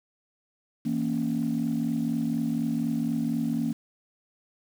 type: chord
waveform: sine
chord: A# diminished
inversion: second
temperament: equal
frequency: 164.81 / 233.1 / 277.2 Hz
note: E3 / A#3 / C#4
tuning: 0 / 0 / 0 cents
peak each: -31 / -26 / -29 dBFS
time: 0.85-3.73 s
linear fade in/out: 10 ms
effects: tanh soft clip ceiling -18 dBFS + 8-bit